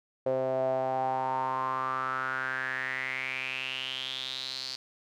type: tone with band-pass filter sweep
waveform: sawtooth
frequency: 130.81 Hz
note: C3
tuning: in tune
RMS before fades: -32 dBFS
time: 0.26-4.76 s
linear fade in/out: 5 ms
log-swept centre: 540 to 4600 Hz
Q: 7.2
effects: none

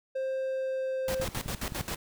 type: tone with pitch glide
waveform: triangle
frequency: 528 to 524.1 Hz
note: C5 to C5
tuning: +16 to +3 cents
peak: -27 dBFS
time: 0.15-1.25 s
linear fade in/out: 10 ms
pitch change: -13 cents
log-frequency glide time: 0.37-1.07 s
type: noise with tremolo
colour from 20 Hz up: pink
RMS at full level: -34 dBFS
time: 1.08-1.96 s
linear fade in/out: 2 ms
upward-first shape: square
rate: 7.5 Hz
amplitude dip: 80%
type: click train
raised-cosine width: 5 ms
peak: -25 dBFS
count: 8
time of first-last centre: 1.2-1.809 s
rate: 11.5 Hz
effects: none

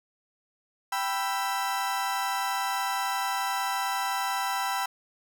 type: chord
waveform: 35% pulse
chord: E minor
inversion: first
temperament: equal with one note detuned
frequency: 784 / 987.8 / 1333.1 Hz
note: G5 / B5 / E6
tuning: 0 / 0 / +19 cents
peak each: -29 / -29 / -32 dBFS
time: 0.92-4.86 s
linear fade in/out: 5 ms
effects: none

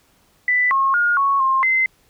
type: tone with pitch steps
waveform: sine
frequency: 1987 / 1083 / 1427 / 1107 / 1062 / 2064 Hz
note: B6 / C#6 / F6 / C#6 / C6 / C7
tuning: +10 / -41 / +37 / -3 / +25 / -24 cents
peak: -14 dBFS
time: 0.48-1.86 s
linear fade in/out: 2 ms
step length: 230 ms
effects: pink hiss -58 dBFS RMS until 2.09 s

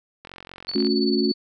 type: click train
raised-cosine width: 0.3 ms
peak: -23 dBFS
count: 29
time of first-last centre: 0.25-0.869 s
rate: 45.2 Hz
type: tone with tremolo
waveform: sine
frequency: 4465 Hz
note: C#8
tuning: 12 cents sharp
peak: -24 dBFS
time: 0.68-1.34 s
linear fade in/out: 10 ms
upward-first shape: sine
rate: 18 Hz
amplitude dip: 75%
type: chord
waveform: sine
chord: F# minor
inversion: first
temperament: equal with one note detuned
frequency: 220 / 277.2 / 362.6 Hz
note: A3 / C#4 / F#4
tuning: 0 / 0 / -35 cents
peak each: -23 dBFS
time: 0.75-1.32 s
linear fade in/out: 5 ms
effects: none

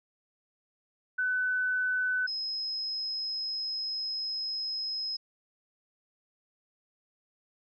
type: tone pair in turn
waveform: sine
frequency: 1504 / 5121 Hz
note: F#6 / D#8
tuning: +28 / +49 cents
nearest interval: octave + major sixth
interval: 2121 cents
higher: second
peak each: -26 / -31 dBFS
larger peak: first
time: 1.18-2.27 / 2.27-5.17 s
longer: second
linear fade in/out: 10 ms
effects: none

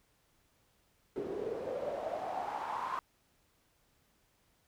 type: noise with band-pass filter sweep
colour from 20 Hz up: pink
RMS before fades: -38 dBFS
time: 1.16-2.99 s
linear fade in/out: 0 ms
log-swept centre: 370 to 1100 Hz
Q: 6.5
effects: pink hiss -72 dBFS RMS until 4.67 s

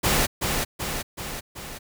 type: noise with echo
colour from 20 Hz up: pink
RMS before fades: -21 dBFS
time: 0.03-0.27 s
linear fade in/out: 20 ms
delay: 380 ms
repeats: 4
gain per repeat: -4 dB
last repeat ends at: 1.79 s
effects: none

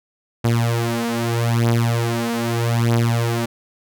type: beating tone pair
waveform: sawtooth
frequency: 116.54 / 117.34 Hz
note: A#2 / A#2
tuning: 0 / +12 cents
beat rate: 0.8 Hz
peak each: -16 dBFS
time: 0.44-3.46 s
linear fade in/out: 10 ms
effects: none

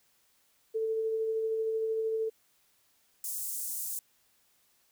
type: tone with tremolo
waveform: sine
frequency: 443.7 Hz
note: A4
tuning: 14 cents sharp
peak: -27 dBFS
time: 0.74-2.3 s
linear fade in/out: 20 ms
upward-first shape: sine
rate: 13 Hz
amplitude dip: 25%
type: high-pass noise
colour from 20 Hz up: pink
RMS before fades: -36 dBFS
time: 3.24-3.99 s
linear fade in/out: 2 ms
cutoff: 7700 Hz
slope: 24 dB/octave
effects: white hiss -69 dBFS RMS until 4.91 s

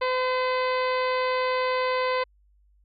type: harmonic tone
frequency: 510 Hz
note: C5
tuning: 44 cents flat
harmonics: 1 / 2 / 3 / 4 / 5 / 6 / 7 / 8 / 9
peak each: -25 / -27 / -36 / -33 / -38 / -43 / -43 / -42 / -43 dBFS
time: 0.01-2.24 s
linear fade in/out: 10 ms
effects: added 50 Hz sine -58 dBFS peak until 2.84 s

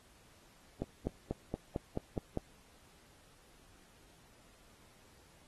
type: accelerating click train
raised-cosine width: 2 ms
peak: -21 dBFS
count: 8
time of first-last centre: 0.82-2.373 s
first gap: 250 ms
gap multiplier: 0.96
effects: pink hiss -64 dBFS RMS until 5.47 s + AAC 32 kbps

